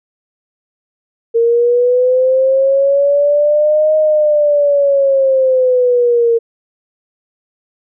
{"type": "linear two-way sweep", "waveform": "sine", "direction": "up then down", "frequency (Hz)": [459.4, 622.3, 459.4], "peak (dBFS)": -8, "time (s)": [1.34, 6.39], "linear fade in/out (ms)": 20, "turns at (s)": 3.96, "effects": []}